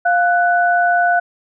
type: tone pair together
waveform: sine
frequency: 702 / 1487.5 Hz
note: F5 / F#6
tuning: +9 / +9 cents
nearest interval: octave + minor second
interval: 1300 cents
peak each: -13 / -16 dBFS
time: 0.05-1.2 s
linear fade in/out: 10 ms
effects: none